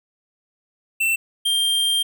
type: tone pair in turn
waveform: square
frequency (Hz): 2684 / 3184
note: E7 / G7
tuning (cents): +31 / +26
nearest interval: minor third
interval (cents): 295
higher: second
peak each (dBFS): -18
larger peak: neither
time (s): 1-1.16 / 1.45-2.03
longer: second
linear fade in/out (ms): 10
effects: none

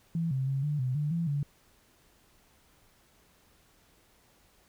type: tone with pitch steps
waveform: sine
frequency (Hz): 165.9 / 132.5 / 135.9 / 148.2 / 127.8 / 148.5 / 168.1 / 143.3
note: E3 / C3 / C#3 / D3 / C3 / D3 / E3 / D3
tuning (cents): +11 / +22 / -34 / +16 / -40 / +20 / +34 / -42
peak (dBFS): -27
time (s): 0.15-1.43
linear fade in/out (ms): 2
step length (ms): 160
effects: pink hiss -64 dBFS RMS until 4.68 s

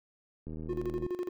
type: click train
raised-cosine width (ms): 3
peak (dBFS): -29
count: 48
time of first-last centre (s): 0.47-1.065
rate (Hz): 79
type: tone with tremolo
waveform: triangle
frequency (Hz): 358.6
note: F4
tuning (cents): +46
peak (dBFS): -28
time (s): 0.69-1.29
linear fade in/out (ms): 5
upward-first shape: square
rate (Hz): 12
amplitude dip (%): 75
effects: none

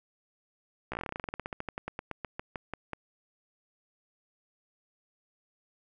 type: slowing click train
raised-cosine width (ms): 0.5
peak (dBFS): -20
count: 29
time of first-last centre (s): 0.92-2.933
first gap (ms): 15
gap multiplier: 1.1
effects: none

